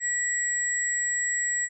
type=tone pair together; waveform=sine; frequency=1936 / 7719 Hz; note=B6 / B8; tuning=-35 / -41 cents; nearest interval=2 octaves; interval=2394 cents; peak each=-27 dBFS; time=0-1.69 s; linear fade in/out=50 ms; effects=none